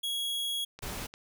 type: tone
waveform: 45% pulse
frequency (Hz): 3322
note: G#7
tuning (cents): 0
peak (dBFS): -30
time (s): 0.03-0.65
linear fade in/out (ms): 10
type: click train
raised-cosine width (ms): 0.2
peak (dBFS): -28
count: 4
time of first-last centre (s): 0.79-1.139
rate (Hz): 8.59
type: noise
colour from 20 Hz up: pink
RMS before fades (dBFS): -38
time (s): 0.82-1.07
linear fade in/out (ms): 10
effects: none